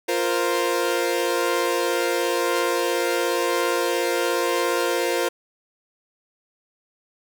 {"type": "chord", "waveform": "sawtooth", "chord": "F suspended fourth", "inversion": "none", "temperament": "equal", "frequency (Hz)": [349.2, 466.2, 523.3], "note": ["F4", "Bb4", "C5"], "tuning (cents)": [0, 0, 0], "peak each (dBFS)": -21, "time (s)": [0.08, 5.29], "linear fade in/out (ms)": 10, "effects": []}